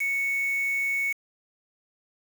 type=tone with quantisation; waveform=sine; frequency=2217 Hz; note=C#7; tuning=in tune; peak=-24 dBFS; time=0-1.13 s; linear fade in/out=10 ms; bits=6; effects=none